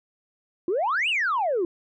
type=exponential two-way sweep; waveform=sine; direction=up then down; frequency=329.6 to 3000 to 329.6 Hz; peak=-20 dBFS; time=0.68-1.65 s; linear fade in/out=2 ms; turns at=1.09 s; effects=tanh soft clip ceiling -18 dBFS